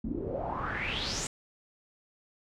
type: noise with low-pass filter sweep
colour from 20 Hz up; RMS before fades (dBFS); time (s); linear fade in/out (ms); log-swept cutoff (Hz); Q
pink; -34; 0.04-1.27; 2; 230 to 7800; 6.1
effects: none